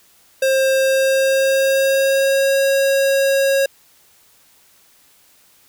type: tone with pitch glide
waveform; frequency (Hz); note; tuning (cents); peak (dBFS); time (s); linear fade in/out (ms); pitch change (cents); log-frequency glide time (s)
square; 532 to 546.6; C5 to C#5; +29 to -24; -14; 0.42-3.66; 5; +47; 0.8-2.63
effects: white hiss -53 dBFS RMS until 5.68 s